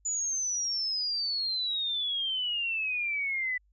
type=exponential sweep; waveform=sine; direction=down; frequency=7000 to 1975.5 Hz; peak=-28 dBFS; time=0.05-3.58 s; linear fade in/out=10 ms; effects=added 50 Hz sine -63 dBFS peak until 3.72 s